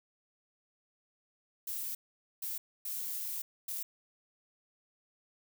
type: noise bursts at uneven times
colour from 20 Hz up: violet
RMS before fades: -38 dBFS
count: 4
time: 1.67-1.95 / 2.42-2.58 / 2.85-3.42 / 3.68-3.83 s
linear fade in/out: 5 ms
effects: none